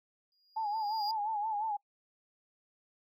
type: tone with exponential growth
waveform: triangle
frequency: 4856 Hz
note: D#8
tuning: 43 cents flat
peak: -33 dBFS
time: 0.32-1.11 s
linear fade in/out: 1 ms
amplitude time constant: 170 ms
type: tone with vibrato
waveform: sine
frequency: 855 Hz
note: A5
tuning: 50 cents flat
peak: -31 dBFS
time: 0.56-1.77 s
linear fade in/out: 10 ms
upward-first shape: sine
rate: 5.7 Hz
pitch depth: 83 cents each way
effects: noise-tail reverb RT60 0.1 s tail -24 dB re dry